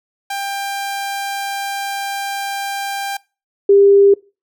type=tone pair in turn; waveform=sawtooth / sine; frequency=794 / 399.3 Hz; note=G5 / G4; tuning=+22 / +32 cents; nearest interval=octave; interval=1190 cents; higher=first; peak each=-17 / -6 dBFS; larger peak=second; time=0.3-3.17 / 3.69-4.14 s; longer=first; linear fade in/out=5 ms; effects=noise-tail reverb RT60 0.3 s tail -23 dB re dry